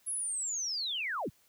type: linear sweep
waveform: sine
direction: down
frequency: 11000 to 49 Hz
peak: -32 dBFS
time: 0.06-1.3 s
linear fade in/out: 20 ms
effects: white hiss -67 dBFS RMS until 1.48 s